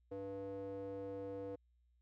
square tone with band-pass filter, 98 Hz, G2, in tune, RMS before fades -45 dBFS, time 0.11-1.56 s, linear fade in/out 10 ms, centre 440 Hz, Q 5.9, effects added 60 Hz sine -70 dBFS peak until 2.01 s

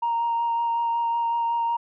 sine tone with vibrato, 932.3 Hz, A#5, in tune, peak -20 dBFS, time 0.02-1.77 s, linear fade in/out 10 ms, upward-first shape sine, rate 5.4 Hz, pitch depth 12 cents each way, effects tanh soft clip ceiling -18 dBFS

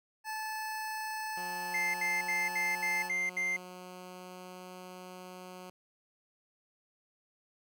25% pulse tone, 869 Hz, A5, 22 cents flat, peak -32 dBFS, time 0.24-3.11 s, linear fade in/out 50 ms
10% pulse tone with pitch glide, 180 to 182.83 Hz, F#3 to F#3, -47 to -20 cents, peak -37 dBFS, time 1.37-5.7 s, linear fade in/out 2 ms, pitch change +27 cents, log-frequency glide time 2-4.71 s
triangle tone bursts, 2093 Hz, C7, in tune, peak -28 dBFS, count 7, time 1.74-3.566 s, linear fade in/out 5 ms, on 200 ms, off 71 ms
effects none

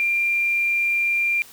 sine tone, 2384 Hz, D7, 25 cents sharp, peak -18 dBFS, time 0-1.42 s, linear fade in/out 0 ms, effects white hiss -46 dBFS RMS until 1.52 s

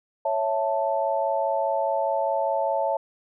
sine chord, A major, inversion first, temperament equal, 554.4 / 659.3 / 880 Hz, C#5 / E5 / A5, 0 / 0 / 0 cents, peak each -26 dBFS, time 0.25-2.97 s, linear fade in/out 5 ms, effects none

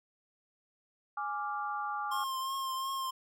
sine chord, D diminished, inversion second, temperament equal, 830.6 / 1174.7 / 1396.9 Hz, Ab5 / D6 / F6, 0 / 0 / 0 cents, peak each -37 / -36 / -41 dBFS, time 1.17-2.24 s, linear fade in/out 5 ms
square tone with vibrato, 1064 Hz, C6, 29 cents sharp, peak -34 dBFS, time 2.11-3.11 s, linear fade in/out 10 ms, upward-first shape triangle, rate 2.8 Hz, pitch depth 30 cents each way
effects none

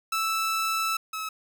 sawtooth tone pair in turn, 1318 / 1293.1 Hz, E6 / E6, -1 / -34 cents, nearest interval unison, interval 33 cents, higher first, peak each -21 / -27 dBFS, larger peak first, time 0.12-0.97 / 1.13-1.29 s, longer first, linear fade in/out 5 ms, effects none

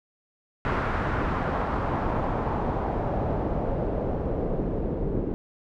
pink noise with low-pass filter sweep, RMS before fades -27 dBFS, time 0.65-5.34 s, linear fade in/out 0 ms, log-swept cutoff 1500 to 400 Hz, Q 1.5, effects none

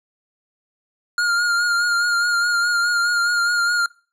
square tone with vibrato, 1414 Hz, F6, 21 cents sharp, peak -17 dBFS, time 1.18-3.86 s, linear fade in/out 2 ms, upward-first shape sine, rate 4.8 Hz, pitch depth 30 cents each way, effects noise-tail reverb RT60 0.4 s tail -24 dB re dry + low-pass 8000 Hz 12 dB/octave

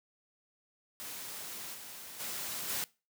white noise with level steps, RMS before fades -43 / -47 / -39 / -35 dBFS, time 1-2.84 s, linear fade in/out 0 ms, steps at 1.73 / 2.19 / 2.68 s, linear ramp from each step 20 ms, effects noise-tail reverb RT60 0.3 s tail -22 dB re dry + high-pass 100 Hz 12 dB/octave

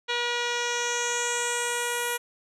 10% pulse tone with low-pass filter sweep, 480.2 Hz, B4, 49 cents flat, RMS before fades -28 dBFS, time 0.08-2.18 s, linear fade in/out 20 ms, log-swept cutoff 4200 to 11000 Hz, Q 3.7, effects none

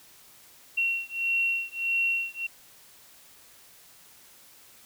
sine beating tone pair, 2731 / 2732.6 Hz, F7 / F7, -39 / -38 cents, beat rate 1.6 Hz, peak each -28 dBFS, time 0.77-2.47 s, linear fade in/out 10 ms, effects white hiss -54 dBFS RMS until 4.85 s

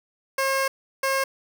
15% pulse tone bursts at uneven times, 538 Hz, C5, 48 cents sharp, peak -15 dBFS, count 2, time 0.38-0.68 / 1.03-1.24 s, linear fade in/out 5 ms, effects none

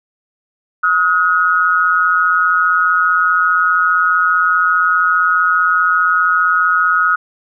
sine tone pair together, 1268.8 / 1444 Hz, D#6 / F#6, +33 / -43 cents, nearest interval major second, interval 224 cents, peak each -13 dBFS, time 0.83-7.16 s, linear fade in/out 10 ms, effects none

